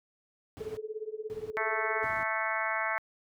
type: noise bursts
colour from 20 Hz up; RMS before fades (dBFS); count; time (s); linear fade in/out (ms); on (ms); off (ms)
brown; -42; 3; 0.57-2.23; 0; 200; 530
type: tone with tremolo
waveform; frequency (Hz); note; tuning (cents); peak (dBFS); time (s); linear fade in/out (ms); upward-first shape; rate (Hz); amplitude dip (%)
sine; 433.1; A4; -27; -31; 0.6-2.05; 10; triangle; 17; 100
type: harmonic tone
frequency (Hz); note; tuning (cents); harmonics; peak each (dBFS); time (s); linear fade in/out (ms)
220; A3; 0; 3 / 4 / 5 / 6 / 7 / 8 / 9 / 10; -37 / -37 / -37 / -37 / -37 / -37 / -37 / -37; 1.57-2.98; 0
effects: high-pass 100 Hz 12 dB/octave